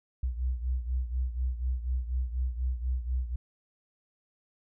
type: beating tone pair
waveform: sine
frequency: 61.74 / 65.84 Hz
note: B1 / C2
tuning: 0 / +11 cents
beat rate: 4.1 Hz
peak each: -29 / -34 dBFS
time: 0.23-3.36 s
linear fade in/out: 5 ms
effects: none